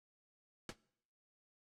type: noise with exponential decay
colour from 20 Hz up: pink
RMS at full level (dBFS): -39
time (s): 0.69-0.76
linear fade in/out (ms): 2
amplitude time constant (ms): 15
effects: noise-tail reverb RT60 0.7 s tail -22 dB re dry + low-pass 7000 Hz 12 dB/octave